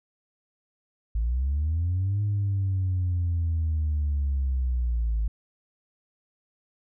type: linear two-way sweep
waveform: sine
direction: up then down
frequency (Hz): 52.9 to 103.83 to 52.9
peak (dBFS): -21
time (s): 1.15-5.28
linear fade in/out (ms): 5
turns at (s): 2.22
effects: tanh soft clip ceiling -20 dBFS